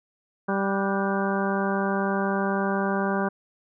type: harmonic tone with a mistuned harmonic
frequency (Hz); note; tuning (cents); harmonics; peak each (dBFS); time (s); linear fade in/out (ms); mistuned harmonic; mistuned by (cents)
196; G3; 0; 1 / 2 / 3 / 4 / 5 / 6 / 7 / 8; -26 / -29 / -31 / -32 / -33 / -34 / -34 / -35; 0.48-3.29; 10; 7; +91
effects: none